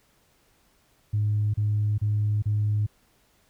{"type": "tone bursts", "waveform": "sine", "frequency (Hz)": 105, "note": "G#2", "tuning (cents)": 19, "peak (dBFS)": -20, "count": 4, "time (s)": [1.13, 2.866], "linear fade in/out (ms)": 10, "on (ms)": 410, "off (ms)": 32, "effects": ["tanh soft clip ceiling -17 dBFS", "pink hiss -64 dBFS RMS until 3.49 s"]}